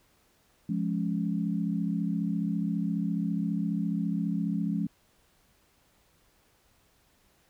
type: chord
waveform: sine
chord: Db major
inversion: first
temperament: just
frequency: 173.24 / 207.9 / 277.2 Hz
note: F3 / Ab3 / Db4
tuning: -14 / +2 / 0 cents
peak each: -30 / -30 / -34 dBFS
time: 0.69-4.87 s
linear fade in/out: 5 ms
effects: pink hiss -66 dBFS RMS until 7.49 s